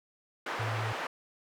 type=band-pass noise; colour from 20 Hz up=white; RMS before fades=-36 dBFS; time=0.46-1.07 s; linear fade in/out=5 ms; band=390 to 1500 Hz; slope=12 dB/octave
type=tone; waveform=sine; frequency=110.7 Hz; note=A2; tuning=11 cents sharp; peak=-32 dBFS; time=0.59-0.93 s; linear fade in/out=10 ms
effects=none